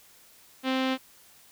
sawtooth tone with low-pass filter, 261.6 Hz, C4, in tune, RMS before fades -27 dBFS, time 0.63-0.98 s, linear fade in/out 50 ms, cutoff 3400 Hz, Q 2, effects white hiss -56 dBFS RMS until 1.51 s

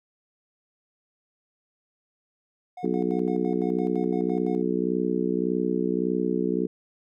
triangle tone with tremolo, 725 Hz, F#5, 35 cents flat, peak -34 dBFS, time 2.77-4.62 s, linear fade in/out 5 ms, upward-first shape square, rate 5.9 Hz, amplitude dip 80%
harmonic tone, 61.74 Hz, B1, in tune, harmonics 3 / 4 / 5 / 6 / 7, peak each -29 / -29 / -29 / -29 / -29 dBFS, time 2.83-6.67 s, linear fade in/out 10 ms
effects none

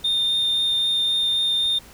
sine tone with vibrato, 3633 Hz, A#7, 45 cents flat, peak -16 dBFS, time 0.04-1.79 s, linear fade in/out 10 ms, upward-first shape triangle, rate 3.8 Hz, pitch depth 8 cents each way, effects tanh soft clip ceiling -17 dBFS + pink hiss -46 dBFS RMS until 1.93 s

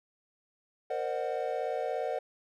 triangle chord, C half-diminished seventh, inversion third, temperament equal with one note detuned, 466.2 / 523.3 / 606.6 / 740 Hz, Bb4 / C5 / Eb5 / Gb5, 0 / 0 / -44 / 0 cents, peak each -34 dBFS, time 0.9-2.19 s, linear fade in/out 5 ms, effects none

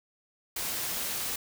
white noise, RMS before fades -33 dBFS, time 0.56-1.36 s, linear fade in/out 5 ms, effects none

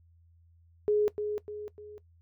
sine tone with echo, 419.2 Hz, G#4, 16 cents sharp, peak -22 dBFS, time 0.88-1.08 s, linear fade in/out 0 ms, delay 300 ms, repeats 3, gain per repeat -7 dB, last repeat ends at 1.98 s, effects noise-tail reverb RT60 0.1 s tail -18 dB re dry + added 84 Hz sine -58 dBFS peak until 2.21 s

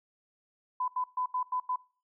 sine tone bursts at uneven times, 1005 Hz, B5, 30 cents sharp, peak -28 dBFS, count 6, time 0.8-0.88 / 0.96-1.04 / 1.17-1.26 / 1.34-1.43 / 1.52-1.6 / 1.69-1.76 s, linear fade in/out 5 ms, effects noise-tail reverb RT60 0.4 s tail -22 dB re dry

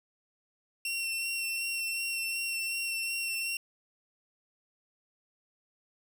sawtooth tone with vibrato, 2720 Hz, F7, 46 cents flat, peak -28 dBFS, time 0.85-3.57 s, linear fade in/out 2 ms, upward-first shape sine, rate 2.7 Hz, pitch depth 15 cents each way, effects none

